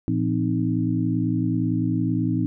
sine tone cluster, 113.7 / 171.6 / 259 / 309.6 Hz, A#2 / F3 / C4 / D#4, -43 / -30 / -17 / -9 cents, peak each -25 / -26 / -25 / -26 dBFS, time 0.08-2.46 s, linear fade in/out 0 ms, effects none

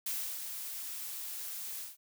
blue noise with ADSR envelope, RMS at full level -35 dBFS, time 0.06-1.97 s, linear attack 5 ms, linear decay 310 ms, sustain -6 dB, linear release 160 ms, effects none

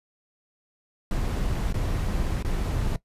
brown noise with dropouts, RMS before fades -26 dBFS, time 1.11-2.96 s, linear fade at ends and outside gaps 1 ms, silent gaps 1.726-1.742 / 2.426-2.448 s, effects noise-tail reverb RT60 0.1 s tail -18 dB re dry + resampled to 32000 Hz

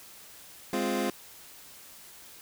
25% pulse chord, F minor, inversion first, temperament equal, 207.7 / 261.6 / 349.2 Hz, Ab3 / C4 / F4, 0 / 0 / 0 cents, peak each -28 dBFS, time 0.73-1.1 s, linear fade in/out 2 ms, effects white hiss -50 dBFS RMS until 2.41 s

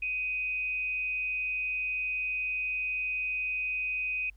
sine tone with frequency modulation, 2504 Hz, D#7, 10 cents sharp, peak -29 dBFS, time 0.02-4.3 s, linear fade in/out 5 ms, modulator 217 Hz, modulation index 0.25, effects added 50 Hz sine -52 dBFS peak until 4.36 s + pink hiss -72 dBFS RMS until 4.36 s

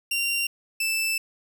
sawtooth tone pair in turn, 2766 / 2644 Hz, F7 / E7, -17 / +5 cents, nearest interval minor second, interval 78 cents, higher first, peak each -20 / -20 dBFS, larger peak neither, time 0.11-0.47 / 0.8-1.18 s, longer second, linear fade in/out 5 ms, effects none

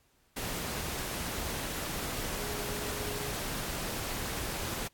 sine tone in noise, 415 Hz, G#4, 1 cent flat, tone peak -40 dBFS, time 2.38-3.32 s, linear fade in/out 10 ms, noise pink, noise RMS -36 dBFS, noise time 0.36-4.88 s, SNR -7 dB, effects pink hiss -69 dBFS RMS until 4.93 s + AAC 64 kbps

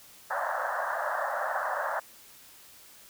pink band-pass noise, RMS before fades -31 dBFS, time 0.3-2 s, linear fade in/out 10 ms, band 550 to 1800 Hz, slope 96 dB/octave, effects white hiss -53 dBFS RMS until 3.09 s

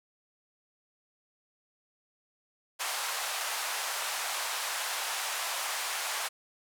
pink band-pass noise, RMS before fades -34 dBFS, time 2.79-6.29 s, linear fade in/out 20 ms, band 720 to 13000 Hz, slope 24 dB/octave, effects none

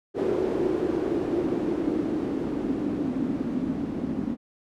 blue noise with low-pass filter sweep, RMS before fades -27 dBFS, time 0.14-4.37 s, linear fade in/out 50 ms, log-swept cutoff 380 to 240 Hz, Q 4.9, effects none

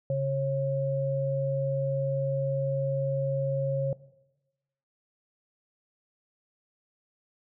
sine tone pair together, 138.22 / 544 Hz, C#3 / C#5, -5 / -33 cents, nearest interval 2 octaves, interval 2372 cents, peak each -28 / -27 dBFS, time 0.1-3.93 s, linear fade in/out 2 ms, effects noise-tail reverb RT60 1.0 s tail -19 dB re dry

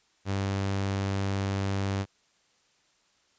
sawtooth tone, 98 Hz, G2, in tune, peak -23 dBFS, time 0.25-2.06 s, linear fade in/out 50 ms, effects white hiss -67 dBFS RMS until 3.38 s + resampled to 16000 Hz

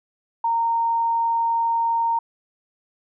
sine tone, 923 Hz, A#5, 17 cents flat, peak -18 dBFS, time 0.44-2.19 s, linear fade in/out 5 ms, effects none

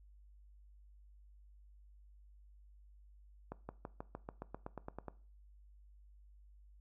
accelerating click train, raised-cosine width 1 ms, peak -29 dBFS, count 13, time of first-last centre 3.52-5.083 s, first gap 170 ms, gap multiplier 0.95, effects noise-tail reverb RT60 0.4 s tail -19 dB re dry + added 50 Hz sine -58 dBFS peak until 6.8 s

